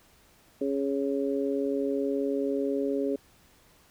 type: harmonic tone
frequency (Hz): 138.59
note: C#3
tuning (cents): 0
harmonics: 2 / 3 / 4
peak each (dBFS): -29 / -29 / -33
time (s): 0.61-3.16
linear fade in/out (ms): 5
effects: pink hiss -60 dBFS RMS until 3.9 s